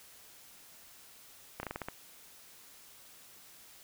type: slowing click train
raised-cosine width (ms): 0.5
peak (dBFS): -22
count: 7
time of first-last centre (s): 1.6-1.885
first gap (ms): 31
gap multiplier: 1.17
effects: white hiss -56 dBFS RMS until 3.83 s